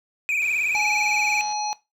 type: tone with vibrato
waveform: triangle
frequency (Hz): 2423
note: D#7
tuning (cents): -47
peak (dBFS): -19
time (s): 0.29-1.41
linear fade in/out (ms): 0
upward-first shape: triangle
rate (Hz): 19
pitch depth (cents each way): 100
type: click train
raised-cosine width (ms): 0.2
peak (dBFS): -27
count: 105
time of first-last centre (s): 0.42-1.524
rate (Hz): 94.2
type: harmonic tone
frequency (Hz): 841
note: G#5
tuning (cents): +22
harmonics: 1 / 3 / 5 / 7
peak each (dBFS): -25 / -36 / -33 / -33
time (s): 0.75-1.73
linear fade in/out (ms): 0
effects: noise-tail reverb RT60 0.2 s tail -17 dB re dry